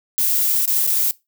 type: noise with dropouts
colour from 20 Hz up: violet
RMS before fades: -18 dBFS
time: 0.18-1.11 s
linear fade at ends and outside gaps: 0 ms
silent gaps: 0.656-0.677 / 0.867-0.875 s
effects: noise-tail reverb RT60 0.2 s tail -20 dB re dry